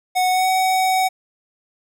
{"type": "tone with pitch glide", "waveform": "square", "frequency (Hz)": [737, 751.2], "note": ["F#5", "F#5"], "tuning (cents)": [-7, 26], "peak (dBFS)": -16, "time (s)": [0.15, 1.09], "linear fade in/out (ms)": 20, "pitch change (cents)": 33, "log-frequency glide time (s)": [0.3, 0.48], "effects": []}